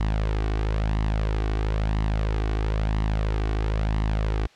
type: tone with flanger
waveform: sawtooth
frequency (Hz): 53.1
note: G#1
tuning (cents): +39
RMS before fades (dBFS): -24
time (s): 0-4.47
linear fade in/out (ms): 5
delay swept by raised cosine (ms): 1 to 2.7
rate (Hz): 1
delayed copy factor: +0.5
effects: white hiss -54 dBFS RMS until 4.55 s + low-pass 4000 Hz 12 dB/octave